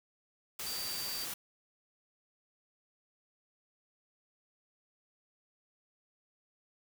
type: tone in noise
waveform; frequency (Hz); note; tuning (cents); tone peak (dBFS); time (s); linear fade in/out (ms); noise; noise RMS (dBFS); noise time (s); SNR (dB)
sine; 4646; D8; -20; -39; 0.66-1.25; 5; white; -40; 0.59-1.34; -2
effects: none